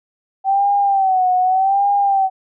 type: tone with vibrato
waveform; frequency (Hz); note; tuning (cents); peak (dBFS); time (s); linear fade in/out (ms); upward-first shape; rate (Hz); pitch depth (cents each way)
sine; 769; G5; -33; -12; 0.44-2.3; 50; sine; 0.84; 85
effects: none